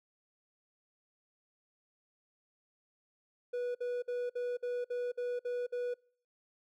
triangle tone bursts, 489.1 Hz, B4, 17 cents flat, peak -31 dBFS, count 9, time 3.53-5.942 s, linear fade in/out 10 ms, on 220 ms, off 54 ms, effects noise-tail reverb RT60 0.5 s tail -25 dB re dry

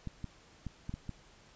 clicks, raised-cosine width 5 ms, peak -26 dBFS, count 6, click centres 0.073 / 0.243 / 0.667 / 0.894 / 0.94 / 1.093 s, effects pink hiss -60 dBFS RMS until 1.55 s + resampled to 16000 Hz

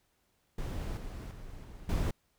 brown noise with level steps, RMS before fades -36 / -41 / -46 / -48 / -30 dBFS, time 0.58-2.11 s, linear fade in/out 5 ms, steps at 0.97 / 1.31 / 1.64 / 1.89 s, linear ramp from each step 2 ms, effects pink hiss -74 dBFS RMS until 2.38 s

